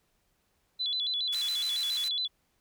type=tone with vibrato; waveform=sine; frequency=3700 Hz; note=A#7; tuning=14 cents flat; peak=-28 dBFS; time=0.79-2.28 s; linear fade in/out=20 ms; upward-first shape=square; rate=7.2 Hz; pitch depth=140 cents each way
type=band-pass noise; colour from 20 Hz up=white; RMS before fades=-42 dBFS; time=1.32-2.09 s; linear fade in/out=10 ms; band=1500 to 11000 Hz; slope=12 dB/octave
effects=pink hiss -73 dBFS RMS until 2.6 s